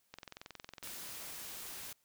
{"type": "click train", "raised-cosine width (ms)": 0.2, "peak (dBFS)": -29, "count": 17, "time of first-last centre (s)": [0.14, 0.874], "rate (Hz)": 21.8}
{"type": "noise", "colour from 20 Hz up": "white", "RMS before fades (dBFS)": -46, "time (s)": [0.83, 1.93], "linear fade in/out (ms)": 5}
{"effects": ["white hiss -75 dBFS RMS until 2.04 s"]}